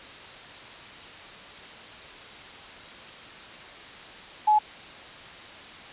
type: tone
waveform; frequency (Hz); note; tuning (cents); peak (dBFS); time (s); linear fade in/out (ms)
sine; 850; G#5; +40; -16; 4.47-4.59; 10
effects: white hiss -43 dBFS RMS until 5.92 s + resampled to 8000 Hz